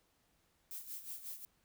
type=noise with tremolo; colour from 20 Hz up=violet; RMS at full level=-44 dBFS; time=0.71-1.45 s; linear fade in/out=0 ms; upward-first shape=sine; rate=5.5 Hz; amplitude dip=70%; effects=pink hiss -75 dBFS RMS until 1.64 s